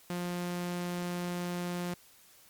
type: tone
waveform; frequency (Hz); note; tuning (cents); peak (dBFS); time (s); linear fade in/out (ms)
sawtooth; 176.4; F3; +18; -29; 0.1-1.94; 2
effects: white hiss -59 dBFS RMS until 2.49 s + MP3 96 kbps